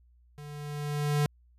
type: tone with level ramp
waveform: square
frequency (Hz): 147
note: D3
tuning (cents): +2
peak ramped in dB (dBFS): -43 to -23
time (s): 0.38-1.26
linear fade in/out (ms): 0
effects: added 60 Hz sine -58 dBFS peak until 1.58 s + resampled to 32000 Hz